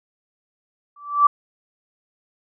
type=tone with exponential growth; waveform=sine; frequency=1162 Hz; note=D6; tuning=19 cents flat; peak=-7 dBFS; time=0.96-1.27 s; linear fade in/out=5 ms; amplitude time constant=67 ms; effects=none